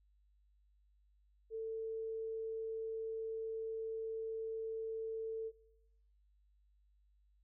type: tone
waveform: sine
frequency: 445.9 Hz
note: A4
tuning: 23 cents sharp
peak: -38 dBFS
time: 1.5-5.52 s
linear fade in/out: 50 ms
effects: noise-tail reverb RT60 0.8 s tail -18 dB re dry + added 50 Hz sine -68 dBFS peak until 7.43 s